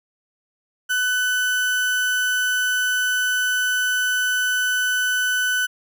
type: tone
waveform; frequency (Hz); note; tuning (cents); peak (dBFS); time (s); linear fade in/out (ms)
35% pulse; 1500; F#6; +23; -17; 0.89-5.67; 20
effects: none